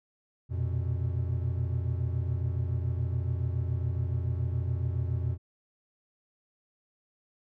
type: tone cluster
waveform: triangle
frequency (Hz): 87.2 / 119.4 / 126.5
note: F2 / A#2 / B2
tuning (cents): -2 / +42 / +42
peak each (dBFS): -28 / -30 / -33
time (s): 0.49-5.38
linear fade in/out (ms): 50
effects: none